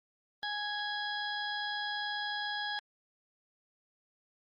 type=harmonic tone with a mistuned harmonic; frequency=830.6 Hz; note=G#5; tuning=in tune; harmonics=1 / 2 / 4 / 5 / 6; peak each=-39 / -37 / -40 / -46 / -45 dBFS; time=0.43-2.79 s; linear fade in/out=0 ms; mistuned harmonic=5; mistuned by=-38 cents; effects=Opus 32 kbps